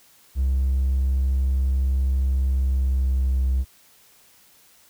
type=tone with pitch glide; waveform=triangle; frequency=66.1 to 64.81 Hz; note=C2 to C2; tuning=+18 to -16 cents; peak=-15 dBFS; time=0.35-3.65 s; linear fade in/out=50 ms; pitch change=-34 cents; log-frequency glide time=2.49-3.52 s; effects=tanh soft clip ceiling -14 dBFS + white hiss -55 dBFS RMS until 4.89 s